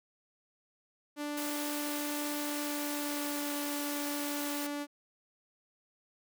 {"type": "tone with pitch glide", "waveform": "sawtooth", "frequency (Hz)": [293.7, 289.8], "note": ["D4", "D4"], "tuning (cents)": [0, -23], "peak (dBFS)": -31, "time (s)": [1.16, 4.87], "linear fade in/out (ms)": 50, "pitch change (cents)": -23, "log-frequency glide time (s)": [2.37, 3.55]}
{"type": "high-pass noise", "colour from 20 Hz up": "white", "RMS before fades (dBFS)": -40, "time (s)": [1.37, 4.67], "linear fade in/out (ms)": 5, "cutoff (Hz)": 300, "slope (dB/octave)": 96}
{"effects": []}